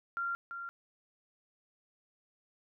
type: tone with echo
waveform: sine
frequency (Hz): 1384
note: F6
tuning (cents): -16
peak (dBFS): -32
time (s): 0.17-0.35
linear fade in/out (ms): 0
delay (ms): 340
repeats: 1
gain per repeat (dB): -7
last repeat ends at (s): 0.69
effects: none